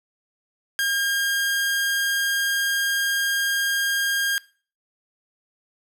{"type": "tone", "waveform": "sawtooth", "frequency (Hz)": 1614, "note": "G#6", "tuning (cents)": -50, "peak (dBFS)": -17, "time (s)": [0.79, 4.38], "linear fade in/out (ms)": 0, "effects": ["noise-tail reverb RT60 0.4 s tail -22 dB re dry"]}